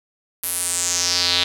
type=tone with band-pass filter sweep; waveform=square; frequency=88.2 Hz; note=F2; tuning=18 cents sharp; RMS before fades=-21 dBFS; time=0.43-1.44 s; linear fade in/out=5 ms; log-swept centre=12000 to 3600 Hz; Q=4; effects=none